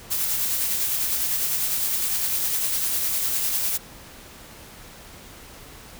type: noise with tremolo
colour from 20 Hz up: blue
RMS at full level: -23 dBFS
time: 0.1-3.78 s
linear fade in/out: 20 ms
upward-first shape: sine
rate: 9.9 Hz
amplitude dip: 30%
effects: pink hiss -44 dBFS RMS until 5.99 s